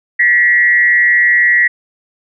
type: tone with frequency modulation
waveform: sine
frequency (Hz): 1926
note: B6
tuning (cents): -44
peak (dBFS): -7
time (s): 0.19-1.68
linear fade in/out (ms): 10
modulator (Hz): 170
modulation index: 0.58
effects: none